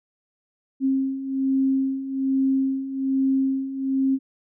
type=beating tone pair; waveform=sine; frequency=266.8 / 268 Hz; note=C4 / C4; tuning=+34 / +42 cents; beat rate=1.2 Hz; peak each=-26 / -21 dBFS; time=0.8-4.19 s; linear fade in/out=50 ms; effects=none